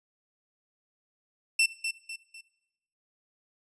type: tone with echo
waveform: sawtooth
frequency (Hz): 2685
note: E7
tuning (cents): +31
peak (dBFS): -17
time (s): 1.59-1.66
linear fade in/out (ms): 5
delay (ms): 250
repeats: 3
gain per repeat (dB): -8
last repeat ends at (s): 2.41
effects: noise-tail reverb RT60 0.9 s tail -20 dB re dry + resampled to 24000 Hz